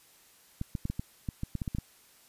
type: clicks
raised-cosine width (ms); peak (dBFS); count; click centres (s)
5; -20; 12; 0.614 / 0.752 / 0.854 / 0.9 / 0.995 / 1.288 / 1.434 / 1.553 / 1.618 / 1.678 / 1.749 / 1.785
effects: white hiss -60 dBFS RMS until 2.28 s + resampled to 32000 Hz